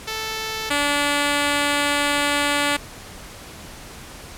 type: tone pair in turn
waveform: 5% pulse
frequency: 440 / 288.8 Hz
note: A4 / D4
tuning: 0 / -29 cents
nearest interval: perfect fifth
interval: 729 cents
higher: first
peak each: -14 / -7 dBFS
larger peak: second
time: 0.07-0.7 / 0.7-2.77 s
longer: second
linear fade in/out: 10 ms
effects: pink hiss -39 dBFS RMS until 4.37 s + low-pass 12000 Hz 12 dB/octave